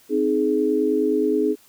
sine chord, Ab major, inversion first, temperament equal with one note detuned, 261.6 / 311.1 / 420.6 Hz, C4 / Eb4 / Ab4, 0 / 0 / +22 cents, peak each -24 / -22 / -20 dBFS, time 0.09-1.56 s, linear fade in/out 50 ms, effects white hiss -54 dBFS RMS until 1.68 s

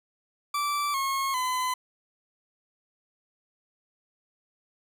40% pulse tone with pitch steps, 1164 / 1086.1 / 1013.3 Hz, D6 / C#6 / B5, -16 / -36 / +44 cents, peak -25 dBFS, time 0.54-1.74 s, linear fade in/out 5 ms, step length 400 ms, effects none

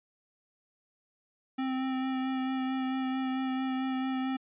square tone with vibrato, 261.6 Hz, C4, in tune, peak -30 dBFS, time 1.58-4.37 s, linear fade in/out 10 ms, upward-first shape sine, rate 4.5 Hz, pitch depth 14 cents each way, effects resampled to 8000 Hz

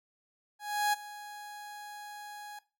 30% pulse tone with ADSR envelope, 830.6 Hz, G#5, in tune, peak -22 dBFS, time 0.59-2.59 s, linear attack 340 ms, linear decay 18 ms, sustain -18 dB, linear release 4 ms, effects noise-tail reverb RT60 0.3 s tail -18 dB re dry

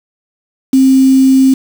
sine tone with quantisation, 264.9 Hz, C4, 22 cents sharp, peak -4 dBFS, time 0.73-1.54 s, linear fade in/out 5 ms, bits 4, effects none

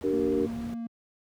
brown noise, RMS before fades -36 dBFS, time 0.01-0.74 s, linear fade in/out 0 ms
sine chord, G minor, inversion second, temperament equal with one note detuned, 293.7 / 382.6 / 466.2 Hz, D4 / G4 / Bb4, 0 / -42 / 0 cents, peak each -28 / -28 / -28 dBFS, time 0.03-0.47 s, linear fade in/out 20 ms
triangle tone with vibrato, 231.9 Hz, A#3, 9 cents flat, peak -30 dBFS, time 0.13-0.87 s, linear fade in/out 5 ms, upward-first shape sine, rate 2.3 Hz, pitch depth 12 cents each way
effects high-pass 80 Hz 12 dB/octave

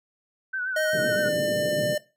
sine tone with vibrato, 1507 Hz, F#6, 31 cents sharp, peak -26 dBFS, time 0.53-1.29 s, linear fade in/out 10 ms, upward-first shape sine, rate 7.8 Hz, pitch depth 54 cents each way
square tone with pitch glide, 622.3 to 598.7 Hz, D#5 to D5, 0 to +33 cents, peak -24 dBFS, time 0.76-1.98 s, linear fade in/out 5 ms, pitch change -67 cents, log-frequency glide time 0.92-1.31 s
pink band-pass noise, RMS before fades -32 dBFS, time 0.93-1.95 s, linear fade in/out 5 ms, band 120 to 510 Hz, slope 48 dB/octave
effects noise-tail reverb RT60 0.3 s tail -18 dB re dry

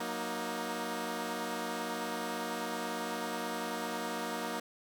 10% pulse chord, D# minor, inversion first, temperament equal with one note detuned, 185 / 235.8 / 311.1 Hz, F#3 / A#3 / D#4, 0 / +20 / 0 cents, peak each -34 / -29 / -32 dBFS, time 0-4.6 s, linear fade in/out 5 ms, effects none

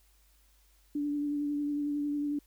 sine tone with vibrato, 291.1 Hz, D4, 15 cents flat, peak -29 dBFS, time 0.95-2.39 s, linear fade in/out 5 ms, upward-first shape triangle, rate 11 Hz, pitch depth 23 cents each way, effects added 50 Hz sine -63 dBFS peak until 2.46 s + white hiss -68 dBFS RMS until 2.46 s

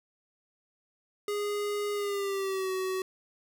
square tone with pitch glide, 412.3 to 375.9 Hz, G#4 to F#4, -13 to +27 cents, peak -30 dBFS, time 1.28-3.02 s, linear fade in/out 2 ms, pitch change -160 cents, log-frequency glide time 1.93-2.71 s, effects none

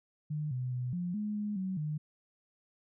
sine tone with pitch steps, 151 / 126.5 / 124.9 / 176.8 / 210 / 208.4 / 188.5 / 151.7 Hz, D3 / B2 / B2 / F3 / G#3 / G#3 / F#3 / D#3, +48 / +42 / +20 / +22 / +19 / +6 / +32 / -44 cents, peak -32 dBFS, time 0.3-1.98 s, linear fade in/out 10 ms, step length 210 ms, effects none

